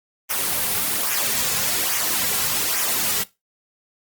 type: noise with flanger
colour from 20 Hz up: white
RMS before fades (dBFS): -22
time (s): 0.29-3.24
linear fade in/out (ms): 20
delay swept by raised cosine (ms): 0.23 to 3.33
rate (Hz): 1.2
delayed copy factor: -0.6
effects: noise-tail reverb RT60 0.2 s tail -17 dB re dry + Opus 24 kbps